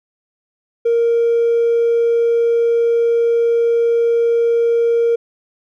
sine tone with hard clipping, 466.2 Hz, A#4, in tune, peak -12 dBFS, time 0.85-5.16 s, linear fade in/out 10 ms, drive 1 dB, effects none

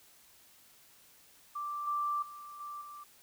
sine tone with level steps, 1174.7 Hz, D6, in tune, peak -35 / -30 / -45 / -40 / -45 dBFS, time 1.55-3.04 s, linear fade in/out 10 ms, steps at 1.87 / 2.22 / 2.6 / 2.81 s, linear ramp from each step 5 ms, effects white hiss -61 dBFS RMS until 3.22 s

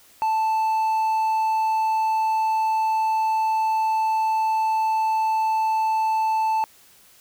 triangle tone, 880 Hz, A5, in tune, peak -17 dBFS, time 0.22-6.64 s, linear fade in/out 0 ms, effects white hiss -53 dBFS RMS until 7.2 s

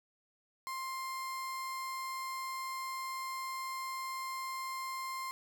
35% pulse tone, 1053 Hz, C6, 11 cents sharp, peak -36 dBFS, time 0.67-5.31 s, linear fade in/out 0 ms, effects none

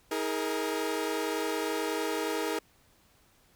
sawtooth chord, D# suspended fourth, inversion none, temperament equal with one note detuned, 318.6 / 415.3 / 466.2 Hz, D#4 / G#4 / A#4, +41 / 0 / 0 cents, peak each -30 dBFS, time 0.11-2.59 s, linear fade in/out 5 ms, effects pink hiss -64 dBFS RMS until 3.55 s

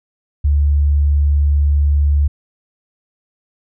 sine tone, 72.4 Hz, D2, 24 cents flat, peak -10 dBFS, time 0.44-2.28 s, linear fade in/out 10 ms, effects none

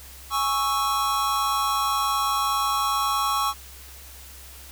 square chord, C# minor, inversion second, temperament equal, 830.6 / 1108.7 / 1318.5 Hz, G#5 / C#6 / E6, 0 / 0 / 0 cents, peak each -30 / -24 / -29 dBFS, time 0.3-3.54 s, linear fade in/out 50 ms, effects added 66 Hz sine -45 dBFS peak until 4.71 s + white hiss -45 dBFS RMS until 4.71 s

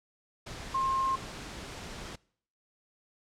sine tone in noise, 1064 Hz, C6, 29 cents sharp, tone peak -26 dBFS, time 0.74-1.16 s, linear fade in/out 10 ms, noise pink, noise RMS -42 dBFS, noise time 0.46-2.16 s, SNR +13 dB, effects noise-tail reverb RT60 0.6 s tail -24 dB re dry + low-pass 7000 Hz 12 dB/octave

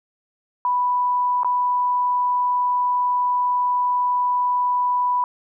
sine tone with dropouts, 987.8 Hz, B5, in tune, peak -17 dBFS, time 0.65-5.24 s, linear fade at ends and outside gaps 1 ms, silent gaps 1.433-1.446 s, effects none

